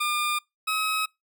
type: tone pair in turn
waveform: 20% pulse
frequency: 1205 / 1276.7 Hz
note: D6 / D#6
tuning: +44 / +44 cents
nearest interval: minor second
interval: 100 cents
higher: second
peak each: -19 dBFS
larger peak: neither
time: 0-0.39 / 0.67-1.06 s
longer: neither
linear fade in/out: 10 ms
effects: noise-tail reverb RT60 0.2 s tail -26 dB re dry